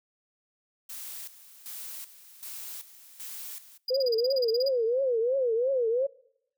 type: noise with tremolo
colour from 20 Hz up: blue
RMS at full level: -40 dBFS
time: 0.89-3.78 s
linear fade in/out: 10 ms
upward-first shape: square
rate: 1.3 Hz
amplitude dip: 75%
type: tone bursts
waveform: triangle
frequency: 4887 Hz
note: D#8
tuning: 32 cents flat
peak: -27 dBFS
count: 14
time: 3.88-4.686 s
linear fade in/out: 5 ms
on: 26 ms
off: 34 ms
type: tone with vibrato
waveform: sine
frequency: 493.9 Hz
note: B4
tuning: in tune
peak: -23 dBFS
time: 3.9-6.07 s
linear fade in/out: 10 ms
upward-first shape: triangle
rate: 2.9 Hz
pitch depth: 210 cents each way
effects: noise-tail reverb RT60 0.8 s tail -25 dB re dry